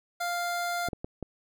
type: tone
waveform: 25% pulse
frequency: 698.5 Hz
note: F5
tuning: in tune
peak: -25 dBFS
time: 0.2-0.89 s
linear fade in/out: 10 ms
type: clicks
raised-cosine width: 2 ms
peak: -21 dBFS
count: 4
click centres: 0.886 / 0.932 / 1.045 / 1.227 s
effects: none